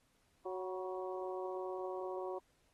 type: harmonic tone with a mistuned harmonic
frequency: 185.3 Hz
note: F#3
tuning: 3 cents sharp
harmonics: 2 / 3 / 4 / 5 / 6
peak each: -41 / -45 / -47 / -49 / -51 dBFS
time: 0.45-2.39 s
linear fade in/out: 10 ms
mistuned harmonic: 5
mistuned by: +52 cents
effects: pink hiss -75 dBFS RMS until 2.73 s + AAC 32 kbps